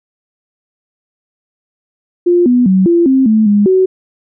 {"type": "tone with pitch steps", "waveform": "sine", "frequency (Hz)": [350.9, 246.6, 188.5, 341.8, 264.9, 218, 205.4, 375.1], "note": ["F4", "B3", "F#3", "F4", "C4", "A3", "G#3", "F#4"], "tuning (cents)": [8, -2, 32, -37, 22, -16, -19, 24], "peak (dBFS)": -6, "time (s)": [2.26, 3.86], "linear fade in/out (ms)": 10, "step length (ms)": 200, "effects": []}